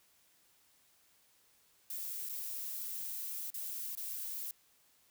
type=noise with dropouts; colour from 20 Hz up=violet; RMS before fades=-41 dBFS; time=1.9-4.51 s; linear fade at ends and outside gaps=2 ms; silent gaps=2.289-2.295 / 3.503-3.541 / 3.952-3.973 s; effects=white hiss -69 dBFS RMS until 5.1 s